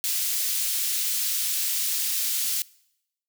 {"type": "high-pass noise", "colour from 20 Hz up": "white", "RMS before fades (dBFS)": -26, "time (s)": [0.04, 2.62], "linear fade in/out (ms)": 0, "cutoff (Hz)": 3100, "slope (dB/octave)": 12, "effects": ["noise-tail reverb RT60 0.8 s tail -23 dB re dry"]}